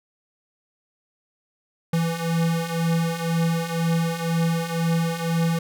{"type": "beating tone pair", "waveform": "square", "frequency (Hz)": [164.81, 166.81], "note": ["E3", "E3"], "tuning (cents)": [0, 21], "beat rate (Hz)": 2, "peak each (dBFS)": [-27, -23], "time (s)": [1.93, 5.59], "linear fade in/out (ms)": 5, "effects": []}